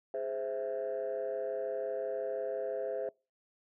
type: chord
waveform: sine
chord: Ab augmented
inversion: none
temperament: equal with one note detuned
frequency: 415.3 / 521.1 / 659.3 Hz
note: Ab4 / C5 / E5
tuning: 0 / -7 / 0 cents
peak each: -37 / -35 / -36 dBFS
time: 0.14-3.09 s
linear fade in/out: 2 ms
effects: noise-tail reverb RT60 0.3 s tail -26 dB re dry + tanh soft clip ceiling -28 dBFS